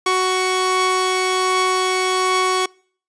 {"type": "tone pair together", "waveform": "sawtooth", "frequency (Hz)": [371.7, 1113.8], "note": ["F#4", "C#6"], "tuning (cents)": [8, 8], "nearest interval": "octave + perfect fifth", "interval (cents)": 1900, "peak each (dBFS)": -15, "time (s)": [0.06, 2.66], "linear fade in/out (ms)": 5, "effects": ["noise-tail reverb RT60 0.5 s tail -26 dB re dry", "resampled to 22050 Hz"]}